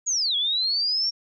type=linear two-way sweep; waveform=sine; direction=down then up; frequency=6870 to 3287 to 5570 Hz; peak=-21 dBFS; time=0.06-1.11 s; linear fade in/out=20 ms; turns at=0.36 s; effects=none